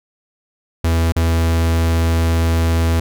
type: tone with dropouts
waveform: 45% pulse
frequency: 82.6 Hz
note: E2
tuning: 4 cents sharp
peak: -13 dBFS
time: 0.84-3 s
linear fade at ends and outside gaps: 5 ms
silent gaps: 1.122-1.162 s
effects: none